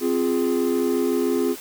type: chord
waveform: triangle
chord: F minor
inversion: second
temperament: equal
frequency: 261.6 / 349.2 / 415.3 Hz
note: C4 / F4 / Ab4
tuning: 0 / 0 / 0 cents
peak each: -21 dBFS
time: 0-1.56 s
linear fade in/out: 50 ms
effects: tanh soft clip ceiling -9 dBFS + white hiss -39 dBFS RMS until 1.6 s